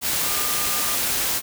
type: tone in noise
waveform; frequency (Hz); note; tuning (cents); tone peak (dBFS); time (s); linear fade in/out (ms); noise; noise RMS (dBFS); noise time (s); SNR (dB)
sine; 1207; D6; +47; -33; 0.23-0.98; 50; white; -23; 0.01-1.42; -13
effects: none